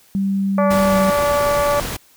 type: tone with pitch glide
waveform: sine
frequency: 195.6 to 192.35 Hz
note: G3 to G3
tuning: -4 to -33 cents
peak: -16 dBFS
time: 0.15-1.1 s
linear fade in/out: 0 ms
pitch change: -29 cents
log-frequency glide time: 0.89-0.95 s
type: harmonic tone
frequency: 289.1 Hz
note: D4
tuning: 27 cents flat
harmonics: 2 / 3 / 4 / 5 / 6 / 7 / 8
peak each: -16 / -25 / -21 / -32 / -35 / -36 / -37 dBFS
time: 0.58-1.8 s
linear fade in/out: 2 ms
type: noise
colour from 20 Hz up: pink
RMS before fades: -26 dBFS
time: 0.7-1.97 s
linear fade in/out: 10 ms
effects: white hiss -52 dBFS RMS until 2.16 s